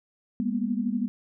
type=tone cluster; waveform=sine; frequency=202.7 / 234.8 / 247.4 Hz; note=G#3 / A#3 / B3; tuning=-42 / +13 / +3 cents; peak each=-29 dBFS; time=0.4-1.08 s; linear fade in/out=0 ms; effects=none